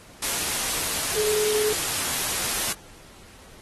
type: tone in noise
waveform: sine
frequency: 425.3 Hz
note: G#4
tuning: 41 cents sharp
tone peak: -23 dBFS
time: 1.16-1.73 s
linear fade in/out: 5 ms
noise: white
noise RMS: -26 dBFS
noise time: 0.22-2.73 s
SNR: 0 dB
effects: pink hiss -49 dBFS RMS until 3.61 s + AAC 32 kbps